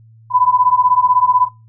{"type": "beating tone pair", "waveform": "sine", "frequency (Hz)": [991, 1007], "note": ["B5", "B5"], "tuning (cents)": [6, 33], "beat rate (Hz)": 16, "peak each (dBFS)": -13, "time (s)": [0.3, 1.49], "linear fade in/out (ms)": 50, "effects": ["noise-tail reverb RT60 0.3 s tail -21 dB re dry", "added 112 Hz sine -42 dBFS peak until 1.68 s"]}